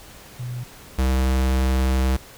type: tone pair in turn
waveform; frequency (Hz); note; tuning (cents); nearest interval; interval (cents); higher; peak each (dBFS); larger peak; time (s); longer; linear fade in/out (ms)
sine / square; 122.9 / 65.1; B2 / C2; -8 / -8; major seventh; 1100; first; -27 / -18; second; 0.39-0.64 / 0.98-2.17; second; 10
effects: pink hiss -44 dBFS RMS until 2.37 s